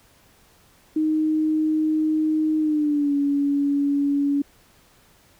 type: tone with pitch glide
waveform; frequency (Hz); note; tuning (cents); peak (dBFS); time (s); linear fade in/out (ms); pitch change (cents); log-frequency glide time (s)
sine; 311.1 to 283.6; D#4 to C#4; 0 to +40; -18; 0.96-4.42; 5; -160; 2.59-3.14
effects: pink hiss -56 dBFS RMS until 5.39 s